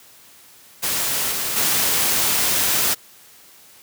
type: noise with level steps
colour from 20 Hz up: white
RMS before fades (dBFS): -22 / -24 / -19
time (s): 0.82-2.95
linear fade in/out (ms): 20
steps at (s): 1.31 / 1.56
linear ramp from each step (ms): 10
effects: white hiss -48 dBFS RMS until 3.82 s + high-pass 60 Hz 12 dB/octave